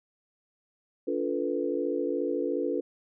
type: chord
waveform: sine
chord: B half-diminished seventh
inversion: first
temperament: equal with one note detuned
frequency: 286.5 / 349.2 / 440 / 493.9 Hz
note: D4 / F4 / A4 / B4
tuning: -43 / 0 / 0 / 0 cents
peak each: -32 dBFS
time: 1.07-2.81 s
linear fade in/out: 10 ms
effects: none